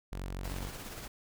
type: tone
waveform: sawtooth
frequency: 46.25 Hz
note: F#1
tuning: in tune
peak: -33 dBFS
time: 0.12-0.69 s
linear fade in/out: 0 ms
type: noise with tremolo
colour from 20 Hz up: pink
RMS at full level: -42 dBFS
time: 0.44-1.08 s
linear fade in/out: 5 ms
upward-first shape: triangle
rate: 17 Hz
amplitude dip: 45%
effects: none